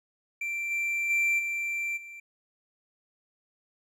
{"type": "tone with level steps", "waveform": "triangle", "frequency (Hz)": 2352, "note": "D7", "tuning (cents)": 2, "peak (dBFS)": [-28, -25, -21, -27, -40], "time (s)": [0.41, 2.2], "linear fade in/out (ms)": 5, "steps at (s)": [0.7, 1.09, 1.38, 1.96], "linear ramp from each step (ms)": 20, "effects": []}